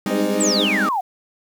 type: chord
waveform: 40% pulse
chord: Ab major seventh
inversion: third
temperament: equal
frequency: 196 / 207.7 / 261.6 / 311.1 Hz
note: G3 / Ab3 / C4 / Eb4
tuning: 0 / 0 / 0 / 0 cents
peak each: -25 / -24 / -27 / -25 dBFS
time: 0.06-0.89 s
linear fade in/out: 2 ms
type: harmonic tone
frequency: 102.2 Hz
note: G#2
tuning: 27 cents flat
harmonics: 3 / 4 / 5 / 6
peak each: -26 / -26 / -26 / -26 dBFS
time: 0.1-0.65 s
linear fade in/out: 10 ms
type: exponential sweep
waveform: sine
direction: down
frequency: 8372 to 711 Hz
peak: -18 dBFS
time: 0.4-1.01 s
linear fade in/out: 10 ms
effects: 8-bit